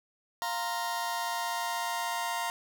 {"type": "chord", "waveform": "sawtooth", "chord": "F suspended fourth", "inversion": "none", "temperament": "just", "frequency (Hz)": [698.5, 931.3, 1047.7], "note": ["F5", "Bb5", "C6"], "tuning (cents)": [0, -2, 2], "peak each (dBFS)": [-32, -29, -34], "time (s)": [0.42, 2.5], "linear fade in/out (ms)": 0, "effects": []}